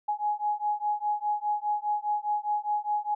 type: beating tone pair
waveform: sine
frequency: 834 / 838.9 Hz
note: G#5 / G#5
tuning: +7 / +17 cents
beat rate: 4.9 Hz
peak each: -29 dBFS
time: 0.08-3.15 s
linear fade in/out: 10 ms
effects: none